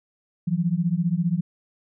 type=beating tone pair; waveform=sine; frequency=164.81 / 179.81 Hz; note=E3 / F#3; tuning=0 / -49 cents; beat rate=15 Hz; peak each=-23 dBFS; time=0.47-1.41 s; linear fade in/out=10 ms; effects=none